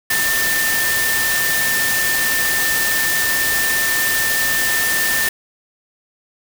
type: tone in noise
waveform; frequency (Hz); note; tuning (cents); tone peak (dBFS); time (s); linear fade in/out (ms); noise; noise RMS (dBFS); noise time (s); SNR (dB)
sine; 1791; A6; +30; -18; 0.1-5.29; 5; white; -20; 0.1-5.29; -1
effects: none